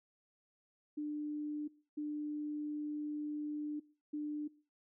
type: tone bursts at uneven times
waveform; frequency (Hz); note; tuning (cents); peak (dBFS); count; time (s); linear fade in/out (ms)
sine; 298.3; D4; +27; -36; 3; 0.97-1.68 / 1.97-3.8 / 4.13-4.48; 10
effects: noise-tail reverb RT60 0.4 s tail -21 dB re dry